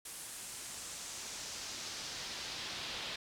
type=noise with band-pass filter sweep; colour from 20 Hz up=brown; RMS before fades=-44 dBFS; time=0.05-3.16 s; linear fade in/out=5 ms; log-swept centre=10000 to 3700 Hz; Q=1.6; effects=none